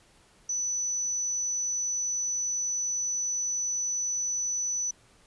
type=tone; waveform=sine; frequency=5970 Hz; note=F#8; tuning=15 cents sharp; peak=-27 dBFS; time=0.49-4.91 s; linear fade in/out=5 ms; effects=pink hiss -60 dBFS RMS until 5.26 s + resampled to 24000 Hz